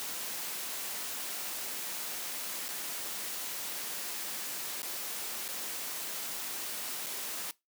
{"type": "noise with dropouts", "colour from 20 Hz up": "white", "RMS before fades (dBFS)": -38, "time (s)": [0, 7.51], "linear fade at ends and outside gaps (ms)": 0, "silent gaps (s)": [[2.682, 2.688], [4.819, 4.83], [5.48, 5.488], [7.062, 7.066]], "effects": ["noise-tail reverb RT60 0.2 s tail -21 dB re dry", "high-pass 200 Hz 12 dB/octave"]}